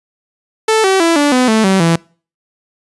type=tone with pitch steps; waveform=sawtooth; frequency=440 / 383 / 333.5 / 290.3 / 252.7 / 220 / 191.52 / 166.73 Hz; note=A4 / G4 / E4 / D4 / B3 / A3 / G3 / E3; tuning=0 / -40 / +20 / -20 / +40 / 0 / -40 / +20 cents; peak=-5 dBFS; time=0.68-1.96 s; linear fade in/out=5 ms; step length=160 ms; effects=noise-tail reverb RT60 0.4 s tail -25 dB re dry + resampled to 24000 Hz